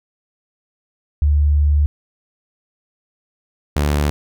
sine / sawtooth tone pair in turn, 73.42 / 73.42 Hz, D2 / D2, 0 / 0 cents, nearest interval unison, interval 0 cents, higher neither, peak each -11 dBFS, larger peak neither, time 1.22-1.86 / 3.76-4.1 s, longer first, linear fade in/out 0 ms, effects none

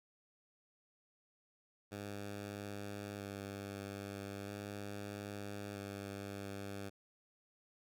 10% pulse tone with vibrato, 100.7 Hz, G2, 47 cents sharp, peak -35 dBFS, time 1.91-6.9 s, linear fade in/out 20 ms, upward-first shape square, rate 0.39 Hz, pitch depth 17 cents each way, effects none

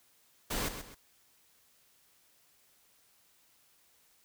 pink noise with echo, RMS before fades -34 dBFS, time 0.5-0.69 s, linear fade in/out 10 ms, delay 130 ms, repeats 2, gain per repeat -9 dB, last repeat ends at 0.95 s, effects white hiss -67 dBFS RMS until 4.24 s

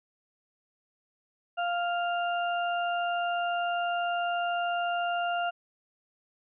harmonic tone, 698.5 Hz, F5, in tune, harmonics 1 / 2 / 4, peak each -28 / -33 / -38 dBFS, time 1.57-5.51 s, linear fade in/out 20 ms, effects none

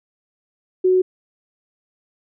sine tone, 370 Hz, F#4, in tune, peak -12 dBFS, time 0.84-1.02 s, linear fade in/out 10 ms, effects none

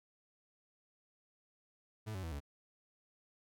40% pulse tone with pitch steps, 108.4 / 94.37 / 82.15 / 71.52 Hz, A2 / F#2 / E2 / D2, -25 / +35 / -5 / -45 cents, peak -39 dBFS, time 2.06-2.404 s, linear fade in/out 20 ms, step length 86 ms, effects none

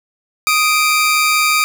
sawtooth tone pair together, 1244.5 / 2344 Hz, D#6 / D7, 0 / -4 cents, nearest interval major seventh, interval 1096 cents, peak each -11 dBFS, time 0.47-1.64 s, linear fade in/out 0 ms, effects none

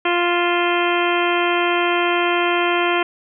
harmonic tone with a mistuned harmonic, 349.2 Hz, F4, in tune, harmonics 1 / 2 / 3 / 4 / 5 / 6 / 7 / 8 / 9, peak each -20 / -23 / -23 / -25 / -28 / -27 / -28 / -28 / -28 dBFS, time 0.05-3.03 s, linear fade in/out 5 ms, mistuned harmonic 8, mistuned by -71 cents, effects none

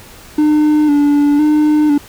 triangle tone with vibrato, 295.9 Hz, D4, 13 cents sharp, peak -6 dBFS, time 0.38-1.98 s, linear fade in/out 5 ms, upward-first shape square, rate 0.99 Hz, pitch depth 37 cents each way, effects pink hiss -38 dBFS RMS until 2.08 s

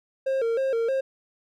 triangle tone with vibrato, 495.2 Hz, B4, 5 cents sharp, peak -20 dBFS, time 0.26-1.01 s, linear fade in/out 10 ms, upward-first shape square, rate 3.2 Hz, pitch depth 130 cents each way, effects none

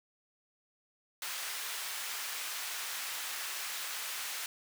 pink high-pass noise, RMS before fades -39 dBFS, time 1.22-4.46 s, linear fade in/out 2 ms, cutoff 1400 Hz, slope 12 dB/octave, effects none

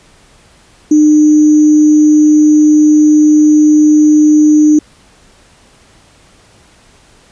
sine tone with sample-and-hold, 303 Hz, D#4, 46 cents flat, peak -3 dBFS, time 0.91-4.79 s, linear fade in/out 5 ms, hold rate 6300 Hz, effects pink hiss -45 dBFS RMS until 7.31 s + resampled to 22050 Hz

